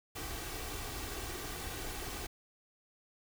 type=noise with comb filter; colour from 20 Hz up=pink; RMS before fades=-41 dBFS; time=0.15-2.27 s; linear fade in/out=10 ms; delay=2.6 ms; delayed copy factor=+0.55; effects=none